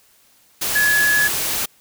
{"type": "tone in noise", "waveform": "sine", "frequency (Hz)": 1695, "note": "G#6", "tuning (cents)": 35, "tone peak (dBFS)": -14, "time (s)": [0.75, 1.28], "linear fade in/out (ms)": 10, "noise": "white", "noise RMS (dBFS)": -22, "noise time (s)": [0.61, 1.66], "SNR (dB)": 5, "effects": ["white hiss -55 dBFS RMS until 1.8 s"]}